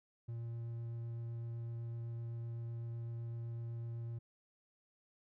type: tone with vibrato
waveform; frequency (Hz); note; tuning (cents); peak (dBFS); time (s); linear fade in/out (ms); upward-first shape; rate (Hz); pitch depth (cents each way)
triangle; 116.54; A#2; 0; -38; 0.28-4.19; 10; triangle; 7.9; 8
effects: none